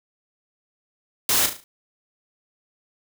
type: noise with echo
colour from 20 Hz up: white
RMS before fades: -20 dBFS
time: 1.29-1.46 s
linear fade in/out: 2 ms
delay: 36 ms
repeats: 5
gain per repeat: -7 dB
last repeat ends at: 1.64 s
effects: none